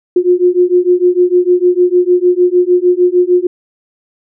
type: beating tone pair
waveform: sine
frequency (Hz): 355 / 361.6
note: F4 / F#4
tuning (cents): +28 / -40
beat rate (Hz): 6.6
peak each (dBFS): -10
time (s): 0.16-3.47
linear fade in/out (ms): 5
effects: none